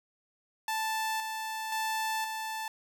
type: tone with tremolo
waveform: sawtooth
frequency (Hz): 880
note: A5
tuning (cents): 0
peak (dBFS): -26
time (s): 0.68-2.68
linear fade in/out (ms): 2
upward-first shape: square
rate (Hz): 0.96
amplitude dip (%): 40
effects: none

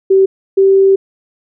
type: tone pair in turn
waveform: sine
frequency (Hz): 385 / 388.1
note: G4 / G4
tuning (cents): -31 / -17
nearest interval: unison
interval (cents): 14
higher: second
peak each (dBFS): -5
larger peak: neither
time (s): 0.1-0.26 / 0.57-0.96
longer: second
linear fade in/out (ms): 10
effects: none

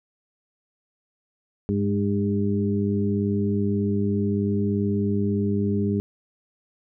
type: harmonic tone with a mistuned harmonic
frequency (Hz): 100.7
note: G2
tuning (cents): +47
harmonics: 1 / 2 / 3 / 4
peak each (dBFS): -26 / -23 / -30 / -28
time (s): 1.69-6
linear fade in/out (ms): 0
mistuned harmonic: 2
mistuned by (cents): +22
effects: none

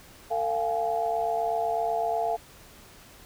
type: tone cluster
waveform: sine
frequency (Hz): 451.2 / 689 / 757 / 840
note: A4 / F5 / F#5 / G#5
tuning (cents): +44 / -24 / +39 / +19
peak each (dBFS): -32 / -26 / -35 / -33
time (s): 0.3-2.37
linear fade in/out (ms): 20
effects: pink hiss -51 dBFS RMS until 3.25 s

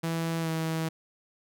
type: tone with pitch glide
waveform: sawtooth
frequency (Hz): 164.81 to 161.42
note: E3 to E3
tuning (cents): 0 to -36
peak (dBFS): -24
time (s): 0.03-0.89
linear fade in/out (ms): 10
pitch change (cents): -36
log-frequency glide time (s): 0.41-0.49
effects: none

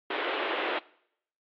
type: band-pass noise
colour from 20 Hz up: pink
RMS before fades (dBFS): -31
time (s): 0.1-0.79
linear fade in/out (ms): 5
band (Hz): 320 to 3400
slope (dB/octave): 48
effects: noise-tail reverb RT60 0.7 s tail -22 dB re dry + AAC 48 kbps

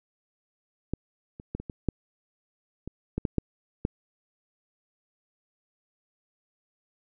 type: clicks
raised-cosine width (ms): 3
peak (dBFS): -15 / -28 / -18 / -25 / -22 / -11 / -23 / -15 / -13 / -10 / -12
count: 11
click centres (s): 0.936 / 1.399 / 1.55 / 1.6 / 1.698 / 1.887 / 2.876 / 3.18 / 3.252 / 3.383 / 3.851
effects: none

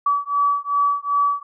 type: beating tone pair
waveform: sine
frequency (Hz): 1144 / 1146.6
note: D6 / D6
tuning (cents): -46 / -42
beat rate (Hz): 2.6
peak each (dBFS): -20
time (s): 0.06-1.43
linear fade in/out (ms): 5
effects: none

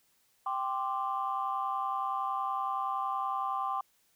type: chord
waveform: sine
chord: G suspended fourth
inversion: none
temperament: just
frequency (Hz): 784 / 1045.3 / 1176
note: G5 / C6 / D6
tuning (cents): 0 / -2 / +2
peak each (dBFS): -34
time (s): 0.46-3.81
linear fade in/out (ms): 5
effects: tanh soft clip ceiling -21 dBFS + white hiss -70 dBFS RMS until 4.15 s

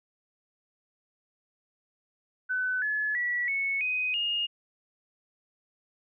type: tone with pitch steps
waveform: sine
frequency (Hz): 1507 / 1711.2 / 1943.1 / 2206 / 2505 / 2845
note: F#6 / A6 / B6 / C#7 / D#7 / F7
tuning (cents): +31 / -49 / -29 / -9 / +11 / +31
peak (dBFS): -26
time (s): 2.49-4.47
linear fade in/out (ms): 20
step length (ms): 330
effects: none

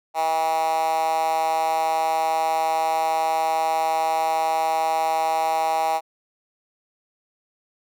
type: tone with high-pass filter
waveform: 10% pulse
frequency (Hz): 160.8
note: E3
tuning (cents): -43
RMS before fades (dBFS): -22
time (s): 0.14-6.01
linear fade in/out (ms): 50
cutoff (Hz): 770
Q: 5.6
effects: none

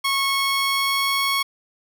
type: tone with pitch glide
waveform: 15% pulse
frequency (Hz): 1097 to 1103.4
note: C#6 to C#6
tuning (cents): -18 to -8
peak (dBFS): -13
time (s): 0.04-1.43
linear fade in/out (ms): 10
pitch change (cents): +10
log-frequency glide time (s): 0.22-1.22
effects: none

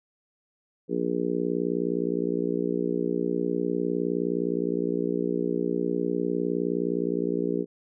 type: harmonic tone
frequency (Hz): 59.6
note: A#1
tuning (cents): +39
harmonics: 3 / 4 / 5 / 6 / 7 / 8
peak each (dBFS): -32 / -33 / -30 / -32 / -29 / -34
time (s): 0.88-7.66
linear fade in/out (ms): 50
effects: none

